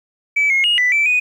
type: tone with pitch steps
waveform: sine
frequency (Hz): 2300 / 2156 / 2869 / 1985 / 2326 / 2482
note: D7 / C#7 / F7 / B6 / D7 / D#7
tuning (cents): -37 / -49 / +46 / +8 / -17 / -5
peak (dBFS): -11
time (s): 0.36-1.2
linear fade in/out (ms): 10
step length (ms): 140
effects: tanh soft clip ceiling -9 dBFS + 8-bit